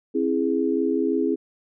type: chord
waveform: sine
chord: C augmented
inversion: none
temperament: equal with one note detuned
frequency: 266.2 / 329.6 / 415.3 Hz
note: C4 / E4 / G#4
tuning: +30 / 0 / 0 cents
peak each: -24 dBFS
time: 0.14-1.36 s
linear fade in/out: 20 ms
effects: none